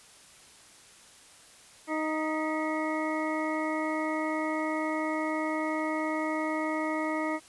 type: harmonic tone with a mistuned harmonic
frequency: 311.7 Hz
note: D#4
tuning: 3 cents sharp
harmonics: 1 / 2 / 3 / 4 / 6 / 7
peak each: -31 / -34 / -36 / -37 / -39 / -39 dBFS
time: 1.87-7.4 s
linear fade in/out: 50 ms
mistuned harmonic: 6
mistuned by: +52 cents
effects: white hiss -54 dBFS RMS until 7.48 s + resampled to 24000 Hz